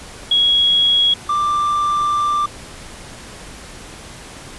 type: tone pair in turn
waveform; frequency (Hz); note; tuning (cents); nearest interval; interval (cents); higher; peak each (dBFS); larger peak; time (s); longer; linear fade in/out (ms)
sine / triangle; 3322 / 1181.6; G#7 / D6; 0 / +10; octave + tritone; 1790; first; -11 / -13; first; 0.31-1.14 / 1.29-2.46; second; 5
effects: pink hiss -36 dBFS RMS until 4.58 s + resampled to 24000 Hz